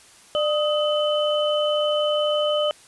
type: tone cluster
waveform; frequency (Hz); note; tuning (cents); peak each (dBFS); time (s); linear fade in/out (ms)
sine; 598 / 1256 / 3030; D5 / D#6 / F#7; +31 / +16 / +40; -20 / -29 / -26; 0.35-2.71; 0
effects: white hiss -50 dBFS RMS until 2.87 s + resampled to 24000 Hz